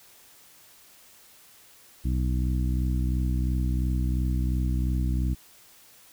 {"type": "harmonic tone", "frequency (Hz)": 62.9, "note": "B1", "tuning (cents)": 32, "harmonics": [1, 2, 3, 4, 5], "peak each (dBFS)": [-24, -30, -34, -36, -38], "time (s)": [2.04, 5.35], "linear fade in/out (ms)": 20, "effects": ["white hiss -54 dBFS RMS until 6.12 s"]}